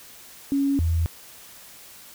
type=tone pair in turn; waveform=sine; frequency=277.9 / 82.62 Hz; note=C#4 / E2; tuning=+4 / +4 cents; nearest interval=octave + major sixth; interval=2100 cents; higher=first; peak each=-19 dBFS; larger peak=neither; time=0.52-0.79 / 0.79-1.06 s; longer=neither; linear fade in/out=0 ms; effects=white hiss -46 dBFS RMS until 2.14 s